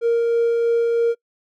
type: tone with tremolo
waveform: triangle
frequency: 466.2 Hz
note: A#4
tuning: in tune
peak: -11 dBFS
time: 0.01-1.15 s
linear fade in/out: 50 ms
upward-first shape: sine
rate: 3.1 Hz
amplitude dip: 25%
effects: noise-tail reverb RT60 0.1 s tail -25 dB re dry + tanh soft clip ceiling -11 dBFS